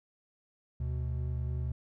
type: tone pair together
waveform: triangle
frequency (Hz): 74.03 / 124.5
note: D2 / B2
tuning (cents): +14 / +14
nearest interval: major sixth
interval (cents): 900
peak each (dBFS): -31 / -33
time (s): 0.8-1.72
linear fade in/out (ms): 5
effects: none

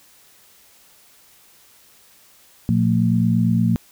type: tone cluster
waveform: sine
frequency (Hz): 117 / 177.6 / 226.2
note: A#2 / F3 / A3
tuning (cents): +7 / +29 / +48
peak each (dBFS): -19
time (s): 2.69-3.76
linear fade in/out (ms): 0
effects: white hiss -52 dBFS RMS until 3.91 s

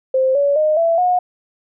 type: tone with pitch steps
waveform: sine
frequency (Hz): 523.3 / 567.4 / 615.2 / 667 / 723.2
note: C5 / C#5 / D#5 / E5 / F#5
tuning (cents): 0 / +40 / -20 / +20 / -40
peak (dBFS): -12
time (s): 0.14-1.19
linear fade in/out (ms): 5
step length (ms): 210
effects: none

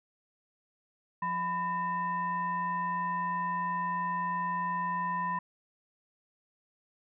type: tone with frequency modulation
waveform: sine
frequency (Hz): 1000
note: B5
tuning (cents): +21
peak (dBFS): -29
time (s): 1.22-5.39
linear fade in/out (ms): 5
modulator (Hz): 823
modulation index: 0.63
effects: none

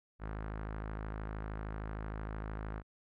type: tone with low-pass filter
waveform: sawtooth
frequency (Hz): 53.1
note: G#1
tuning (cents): +39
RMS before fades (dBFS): -41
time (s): 0.19-2.83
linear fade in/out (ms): 50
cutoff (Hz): 1500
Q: 1.9
effects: none

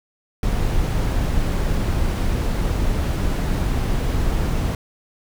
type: noise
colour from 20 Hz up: brown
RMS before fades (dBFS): -20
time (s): 0.43-4.75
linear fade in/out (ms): 2
effects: none

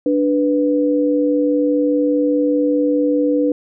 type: tone pair together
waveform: sine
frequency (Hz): 293.4 / 493.9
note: D4 / B4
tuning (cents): -2 / 0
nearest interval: major sixth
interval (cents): 902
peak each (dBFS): -15 / -17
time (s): 0.06-3.52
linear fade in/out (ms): 2
effects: none

